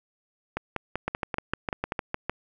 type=two click trains; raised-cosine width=0.5 ms; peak=-13 / -12 dBFS; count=8 / 9; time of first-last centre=0.57-1.921 / 1.08-2.296 s; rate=5.18 / 6.58 Hz; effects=none